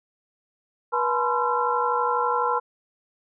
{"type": "tone cluster", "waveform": "sine", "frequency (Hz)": [484.9, 858, 994, 1046, 1359], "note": ["B4", "A5", "B5", "C6", "F6"], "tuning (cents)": [-32, -44, 11, -1, -48], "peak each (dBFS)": -27, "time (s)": [0.92, 2.6], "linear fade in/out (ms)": 20, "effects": []}